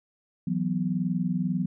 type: chord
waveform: sine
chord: E suspended second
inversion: none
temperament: equal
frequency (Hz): 164.81 / 185 / 246.9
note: E3 / F#3 / B3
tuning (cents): 0 / 0 / 0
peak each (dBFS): -29 / -27 / -31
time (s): 0.47-1.66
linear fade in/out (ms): 5
effects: none